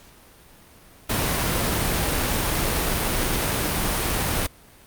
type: noise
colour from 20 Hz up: pink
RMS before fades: -23 dBFS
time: 1.09-4.47 s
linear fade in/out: 10 ms
effects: pink hiss -50 dBFS RMS until 4.86 s + Opus 48 kbps